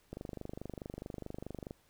click train, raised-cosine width 2 ms, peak -28 dBFS, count 40, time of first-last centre 0.13-1.709 s, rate 24.7 Hz, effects pink hiss -69 dBFS RMS until 1.89 s

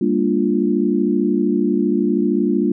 sine chord, G minor seventh, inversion none, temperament equal with one note detuned, 200.2 / 233.1 / 293.7 / 349.2 Hz, G3 / Bb3 / D4 / F4, +37 / 0 / 0 / 0 cents, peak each -20 dBFS, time 0.01-2.72 s, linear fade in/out 5 ms, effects none

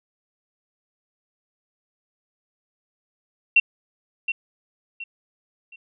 sine tone with echo, 2726 Hz, F7, 43 cents flat, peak -11 dBFS, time 3.56-3.6 s, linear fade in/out 5 ms, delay 720 ms, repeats 3, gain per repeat -10 dB, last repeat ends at 5.76 s, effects none

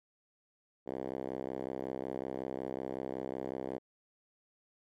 5% pulse tone with band-pass filter, 65.41 Hz, C2, in tune, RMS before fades -39 dBFS, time 0.86-3.79 s, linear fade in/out 20 ms, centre 400 Hz, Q 1.2, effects MP3 96 kbps

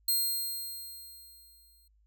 5% pulse tone with exponential decay, 4200 Hz, C8, 6 cents sharp, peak -18 dBFS, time 0.08-1.88 s, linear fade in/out 5 ms, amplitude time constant 390 ms, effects added 52 Hz sine -63 dBFS peak until 2.06 s

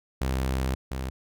sawtooth tone pair in turn, 65.41 / 65.41 Hz, C2 / C2, 0 / 0 cents, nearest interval unison, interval 0 cents, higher neither, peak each -21 / -26 dBFS, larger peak first, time 0.21-0.75 / 0.91-1.1 s, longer first, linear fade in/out 5 ms, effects none

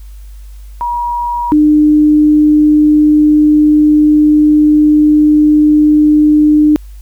sine tone pair in turn, 957 / 301.4 Hz, A#5 / D4, +45 / +45 cents, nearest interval octave + minor sixth, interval 2000 cents, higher first, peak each -13 / -4 dBFS, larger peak second, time 0.81-1.52 / 1.52-6.76 s, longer second, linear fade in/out 0 ms, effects added 50 Hz sine -28 dBFS peak until 7.01 s + white hiss -49 dBFS RMS until 7.01 s

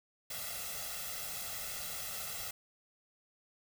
white noise with comb filter, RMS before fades -41 dBFS, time 0.3-2.51 s, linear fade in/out 5 ms, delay 1.5 ms, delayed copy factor +0.95, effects none

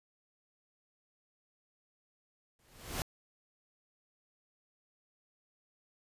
pink noise with exponential growth, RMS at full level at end -33 dBFS, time 2.59-3.02 s, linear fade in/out 1 ms, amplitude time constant 93 ms, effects resampled to 32000 Hz

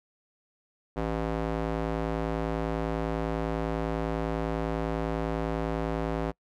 square tone with band-pass filter, 55 Hz, A1, in tune, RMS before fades -30 dBFS, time 0.96-6.32 s, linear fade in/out 20 ms, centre 530 Hz, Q 0.68, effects noise-tail reverb RT60 0.1 s tail -25 dB re dry

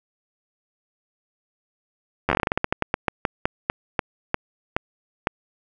slowing click train, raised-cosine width 0.5 ms, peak -4 dBFS, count 23, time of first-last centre 2.29-5.271 s, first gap 11 ms, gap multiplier 1.2, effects none

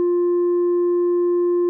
sine tone with tanh clipping, 351 Hz, F4, 9 cents sharp, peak -16 dBFS, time 0-1.69 s, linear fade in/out 0 ms, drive 2 dB, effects none

